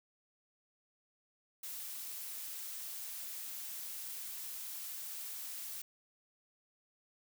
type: noise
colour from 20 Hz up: blue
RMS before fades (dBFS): -44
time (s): 1.63-5.82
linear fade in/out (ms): 5
effects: none